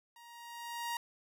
sawtooth tone with level ramp, 942 Hz, A#5, 18 cents sharp, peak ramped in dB -51 to -30 dBFS, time 0.16-0.97 s, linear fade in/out 2 ms, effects none

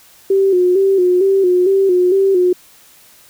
sine tone with vibrato, 374.5 Hz, F#4, 21 cents sharp, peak -9 dBFS, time 0.3-2.53 s, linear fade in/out 5 ms, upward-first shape square, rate 2.2 Hz, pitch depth 66 cents each way, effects white hiss -46 dBFS RMS until 3.29 s

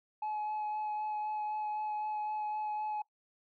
sine tone with vibrato, 850 Hz, G#5, 40 cents sharp, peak -31 dBFS, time 0.22-3.02 s, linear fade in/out 5 ms, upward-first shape sine, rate 3.9 Hz, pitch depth 11 cents each way, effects noise-tail reverb RT60 0.1 s tail -22 dB re dry + tanh soft clip ceiling -32 dBFS

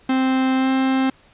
45% pulse tone with pitch glide, 261.6 to 263.9 Hz, C4 to C4, 0 to +15 cents, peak -16 dBFS, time 0.09-1.1 s, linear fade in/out 5 ms, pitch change +15 cents, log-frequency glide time 0.56-0.7 s, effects pink hiss -53 dBFS RMS until 1.33 s + resampled to 8000 Hz

